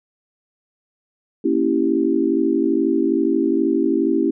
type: chord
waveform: sine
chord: A# diminished seventh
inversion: none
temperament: equal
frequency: 233.1 / 277.2 / 329.6 / 392 Hz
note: A#3 / C#4 / E4 / G4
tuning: 0 / 0 / 0 / 0 cents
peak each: -24 / -20 / -19 / -22 dBFS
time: 1.44-4.31 s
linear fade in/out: 10 ms
effects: none

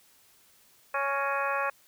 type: harmonic tone with a mistuned harmonic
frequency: 277.9 Hz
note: C#4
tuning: 4 cents sharp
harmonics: 2 / 3 / 4 / 5 / 6 / 7 / 8 / 9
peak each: -33 / -35 / -31 / -34 / -35 / -41 / -46 / -37 dBFS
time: 0.94-1.7 s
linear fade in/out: 5 ms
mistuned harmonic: 7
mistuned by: -71 cents
effects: white hiss -61 dBFS RMS until 1.87 s

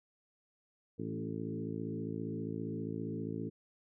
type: harmonic tone with a mistuned harmonic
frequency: 55 Hz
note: A1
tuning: in tune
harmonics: 2 / 3 / 4 / 5 / 6 / 7 / 8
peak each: -44 / -42 / -43 / -43 / -45 / -47 / -46 dBFS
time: 0.98-3.5 s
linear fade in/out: 20 ms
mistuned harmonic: 5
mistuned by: +16 cents
effects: none

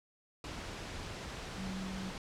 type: tone in noise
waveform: sine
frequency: 189.7 Hz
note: F#3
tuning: 43 cents sharp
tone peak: -39 dBFS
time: 1.58-2.1 s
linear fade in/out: 2 ms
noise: pink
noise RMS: -43 dBFS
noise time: 0.44-2.18 s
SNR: +1 dB
effects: low-pass 6000 Hz 12 dB/octave

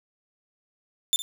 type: tone with echo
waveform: sawtooth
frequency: 3562 Hz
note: A7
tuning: 21 cents sharp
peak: -16 dBFS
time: 1.13-1.16 s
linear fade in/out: 0 ms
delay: 60 ms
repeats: 1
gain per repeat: -14 dB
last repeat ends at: 1.22 s
effects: none

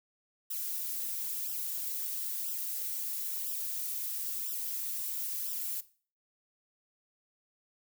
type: noise with flanger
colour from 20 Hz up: violet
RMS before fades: -36 dBFS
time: 0.5-5.81 s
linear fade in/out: 10 ms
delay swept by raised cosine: 0.45 to 6.35 ms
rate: 1 Hz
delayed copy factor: -0.75
effects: noise-tail reverb RT60 0.4 s tail -17 dB re dry

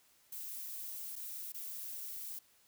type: noise with dropouts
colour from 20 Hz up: violet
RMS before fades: -44 dBFS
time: 0.32-2.39 s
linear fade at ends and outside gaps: 5 ms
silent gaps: 1.157-1.162 / 1.522-1.542 s
effects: white hiss -68 dBFS RMS until 2.67 s

